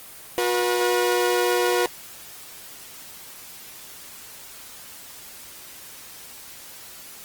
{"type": "tone pair together", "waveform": "sawtooth", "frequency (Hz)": [361, 483.8], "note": ["F#4", "B4"], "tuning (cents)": [-43, -36], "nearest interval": "perfect fourth", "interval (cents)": 507, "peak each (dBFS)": -18, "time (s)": [0.38, 1.86], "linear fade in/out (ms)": 0, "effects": ["white hiss -42 dBFS RMS until 7.24 s", "Opus 24 kbps"]}